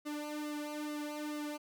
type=tone with flanger; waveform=sawtooth; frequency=298.1 Hz; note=D4; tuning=26 cents sharp; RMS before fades=-40 dBFS; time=0.05-1.58 s; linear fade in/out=20 ms; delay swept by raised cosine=1.2 to 2.8 ms; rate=2.3 Hz; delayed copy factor=-0.85; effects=none